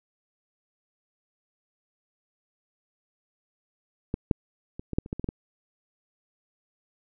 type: clicks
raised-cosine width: 3 ms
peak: -14 / -8 / -23 / -19 / -9 / -27 / -17 / -20 / -16 / -16 dBFS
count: 10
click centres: 4.141 / 4.312 / 4.795 / 4.933 / 4.985 / 5.061 / 5.129 / 5.196 / 5.243 / 5.289 s
effects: none